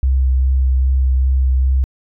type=tone with vibrato; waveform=sine; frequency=65.41 Hz; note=C2; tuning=in tune; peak=-10 dBFS; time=0.03-1.84 s; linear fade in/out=0 ms; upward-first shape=sine; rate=2.5 Hz; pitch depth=16 cents each way; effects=tanh soft clip ceiling -6 dBFS